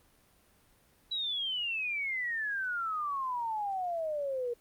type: exponential sweep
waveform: sine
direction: down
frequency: 3943 to 469.5 Hz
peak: -31 dBFS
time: 1.11-4.54 s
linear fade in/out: 10 ms
effects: pink hiss -65 dBFS RMS until 4.6 s + Opus 32 kbps